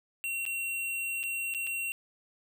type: tone with dropouts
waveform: square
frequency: 2737 Hz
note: F7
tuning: 36 cents flat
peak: -32 dBFS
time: 0.24-1.92 s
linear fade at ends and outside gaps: 0 ms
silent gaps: 0.453-0.463 / 1.231-1.237 / 1.539-1.547 / 1.668-1.672 s
effects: none